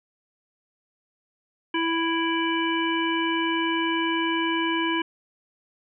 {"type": "harmonic tone with a mistuned harmonic", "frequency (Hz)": 330, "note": "E4", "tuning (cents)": 2, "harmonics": [1, 3, 5, 7, 9], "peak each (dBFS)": [-25, -28, -31, -31, -31], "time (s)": [1.74, 5.02], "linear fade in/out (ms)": 5, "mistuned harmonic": 7, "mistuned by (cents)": 15, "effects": []}